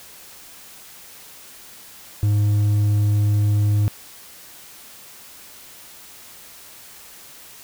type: tone with hard clipping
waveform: sine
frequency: 103.83 Hz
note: G#2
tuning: in tune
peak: -16 dBFS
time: 2.23-3.88 s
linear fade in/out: 0 ms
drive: 3 dB
effects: white hiss -43 dBFS RMS until 7.63 s